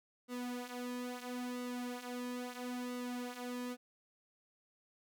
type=tone with flanger; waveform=sawtooth; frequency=246.9 Hz; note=B3; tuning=in tune; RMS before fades=-42 dBFS; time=0.28-3.77 s; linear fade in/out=50 ms; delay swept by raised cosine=1.2 to 5.5 ms; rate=0.75 Hz; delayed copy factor=-0.7; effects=none